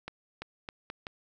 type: accelerating click train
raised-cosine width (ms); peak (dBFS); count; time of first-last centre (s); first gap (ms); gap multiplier
0.3; -22; 5; 0.08-1.068; 340; 0.79
effects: none